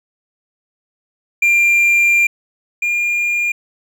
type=tone pair in turn; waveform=triangle; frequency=2385 / 2411 Hz; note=D7 / D7; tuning=+26 / +45 cents; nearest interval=unison; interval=19 cents; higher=second; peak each=-8 / -13 dBFS; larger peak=first; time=1.42-2.27 / 2.82-3.52 s; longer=first; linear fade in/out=5 ms; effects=none